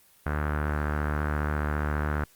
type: tone with low-pass filter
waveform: sawtooth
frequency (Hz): 74.7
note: D2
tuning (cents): +30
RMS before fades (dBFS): -28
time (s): 0.26-2.24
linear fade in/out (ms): 0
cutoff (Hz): 1500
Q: 3.9
effects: white hiss -59 dBFS RMS until 2.35 s + Opus 32 kbps